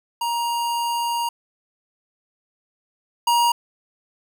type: tone pair in turn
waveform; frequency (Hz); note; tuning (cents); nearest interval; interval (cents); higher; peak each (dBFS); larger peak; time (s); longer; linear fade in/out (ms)
square; 942 / 947.2; A#5 / A#5; +18 / +27; unison; 9; second; -22 / -16; second; 0.21-1.29 / 3.27-3.52; first; 5
effects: none